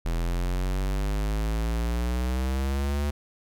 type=exponential sweep; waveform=square; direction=up; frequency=41.17 to 73.42 Hz; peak=-25 dBFS; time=0.05-3.11 s; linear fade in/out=10 ms; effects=none